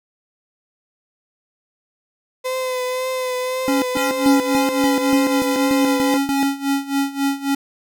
35% pulse tone with vibrato, 510 Hz, C5, 44 cents flat, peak -19 dBFS, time 2.44-6.18 s, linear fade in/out 20 ms, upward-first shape triangle, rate 1.9 Hz, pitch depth 29 cents each way
square tone bursts, 276.9 Hz, C#4, 2 cents flat, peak -17 dBFS, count 10, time 3.68-6.43 s, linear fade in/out 0 ms, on 140 ms, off 150 ms
square tone with tremolo, 277.2 Hz, C#4, in tune, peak -16 dBFS, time 3.95-7.55 s, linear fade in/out 5 ms, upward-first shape sine, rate 3.7 Hz, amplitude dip 85%
effects none

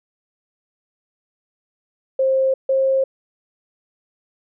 sine tone pair in turn, 530 / 533.7 Hz, C5 / C5, +22 / +34 cents, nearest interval unison, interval 12 cents, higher second, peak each -14 dBFS, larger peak neither, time 2.19-2.54 / 2.69-3.04 s, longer neither, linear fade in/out 5 ms, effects none

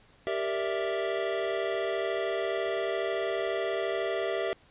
square chord, E half-diminished seventh, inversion first, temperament equal, 392 / 466.2 / 587.3 / 659.3 Hz, G4 / Bb4 / D5 / E5, 0 / 0 / 0 / 0 cents, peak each -33 / -36 / -38 / -33 dBFS, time 0.27-4.53 s, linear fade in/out 0 ms, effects pink hiss -60 dBFS RMS until 4.7 s + resampled to 8000 Hz

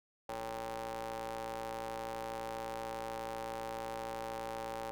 sawtooth ring-modulated tone, 116.54 Hz, A#2, in tune, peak -32 dBFS, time 0.29-4.91 s, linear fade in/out 0 ms, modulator 673 Hz, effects none

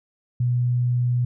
sine tone, 122.8 Hz, B2, 9 cents flat, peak -18 dBFS, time 0.4-1.25 s, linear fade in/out 5 ms, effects none

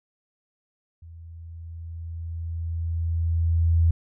sine tone with level ramp, 83.1 Hz, E2, 15 cents sharp, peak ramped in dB -41 to -15 dBFS, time 1.02-3.91 s, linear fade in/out 5 ms, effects none

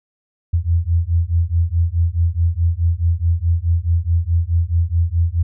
sine beating tone pair, 82.4 / 87.1 Hz, E2 / F2, 0 / -4 cents, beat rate 4.7 Hz, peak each -17 dBFS, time 0.53-5.43 s, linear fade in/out 10 ms, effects none

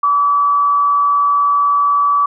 sine tone with frequency modulation, 1148 Hz, D6, 40 cents flat, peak -10 dBFS, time 0.03-2.26 s, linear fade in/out 5 ms, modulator 144 Hz, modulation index 0.21, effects none

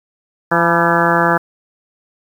harmonic tone with a mistuned harmonic, 170 Hz, F3, 46 cents flat, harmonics 1 / 2 / 3 / 4 / 5 / 6 / 7 / 8 / 9 / 10, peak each -20 / -20 / -20 / -20 / -20 / -20 / -20 / -20 / -20 / -20 dBFS, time 0.51-1.38 s, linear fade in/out 10 ms, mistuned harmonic 6, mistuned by -63 cents, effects 7-bit

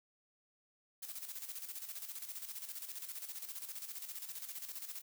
blue noise with tremolo, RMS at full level -44 dBFS, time 1.02-5.02 s, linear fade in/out 10 ms, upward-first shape square, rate 15 Hz, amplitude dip 60%, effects none

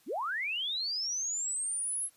sine linear sweep, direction up, 185 to 11000 Hz, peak -31 dBFS, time 0.06-2.1 s, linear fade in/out 50 ms, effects white hiss -65 dBFS RMS until 2.16 s + resampled to 32000 Hz

